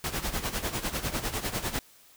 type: noise with tremolo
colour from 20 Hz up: pink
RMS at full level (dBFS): -29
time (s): 0.04-1.79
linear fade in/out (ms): 0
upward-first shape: sine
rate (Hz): 10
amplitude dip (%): 75
effects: white hiss -57 dBFS RMS until 2.16 s